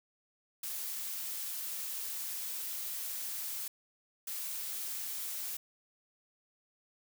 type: noise bursts at uneven times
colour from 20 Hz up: blue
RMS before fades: -39 dBFS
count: 2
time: 0.63-3.68 / 4.27-5.57 s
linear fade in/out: 5 ms
effects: none